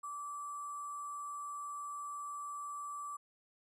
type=tone with sample-and-hold; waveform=sine; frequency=1163 Hz; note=D6; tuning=17 cents flat; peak=-40 dBFS; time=0.03-3.17 s; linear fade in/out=10 ms; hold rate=8820 Hz; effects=resampled to 22050 Hz